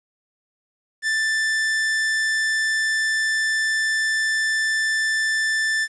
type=tone; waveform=45% pulse; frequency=1767 Hz; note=A6; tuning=7 cents sharp; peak=-19 dBFS; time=1.02-5.88 s; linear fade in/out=50 ms; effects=resampled to 22050 Hz + 9-bit